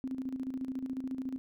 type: tone with tremolo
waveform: sine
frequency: 261.5 Hz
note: C4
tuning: 1 cent flat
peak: -32 dBFS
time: 0.04-1.38 s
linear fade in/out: 0 ms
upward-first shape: square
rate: 14 Hz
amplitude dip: 60%
effects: none